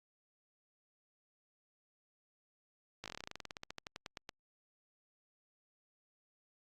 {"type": "slowing click train", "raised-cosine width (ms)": 0.2, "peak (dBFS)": -26, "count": 24, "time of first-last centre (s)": [3.04, 4.292], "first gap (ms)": 18, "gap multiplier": 1.09, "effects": ["Opus 48 kbps"]}